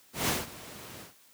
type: noise with ADSR envelope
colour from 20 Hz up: pink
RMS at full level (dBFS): -26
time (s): 0.13-1.14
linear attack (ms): 150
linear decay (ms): 180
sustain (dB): -19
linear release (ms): 130
effects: white hiss -60 dBFS RMS until 1.33 s + high-pass 100 Hz 12 dB/octave